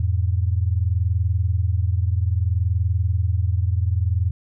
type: tone pair together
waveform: sine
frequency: 85.49 / 106.1 Hz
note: F2 / G#2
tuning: -36 / +38 cents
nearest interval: major third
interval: 374 cents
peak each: -19 / -22 dBFS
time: 0-4.31 s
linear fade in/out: 5 ms
effects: none